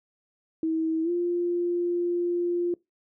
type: tone with pitch glide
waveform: sine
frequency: 321.9 to 349 Hz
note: E4 to F4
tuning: -41 to -1 cents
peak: -23 dBFS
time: 0.63-2.74 s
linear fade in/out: 2 ms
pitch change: +140 cents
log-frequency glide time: 1.03-1.1 s
effects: noise-tail reverb RT60 0.2 s tail -23 dB re dry